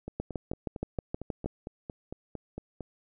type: two click trains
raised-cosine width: 2 ms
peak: -24 / -18 dBFS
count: 13 / 9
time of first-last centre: 0.08-2.807 / 0.2-1.46 s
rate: 4.4 / 6.35 Hz
effects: none